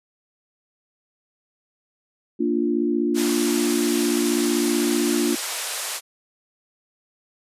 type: chord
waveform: sine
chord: Bb major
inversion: none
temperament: equal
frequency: 233.1 / 293.7 / 349.2 Hz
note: Bb3 / D4 / F4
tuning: 0 / 0 / 0 cents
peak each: -24 / -23 / -23 dBFS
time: 2.39-5.36 s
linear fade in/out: 20 ms
type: band-pass noise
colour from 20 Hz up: white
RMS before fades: -29 dBFS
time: 3.14-6.01 s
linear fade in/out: 50 ms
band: 480 to 11000 Hz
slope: 24 dB/octave
effects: resampled to 32000 Hz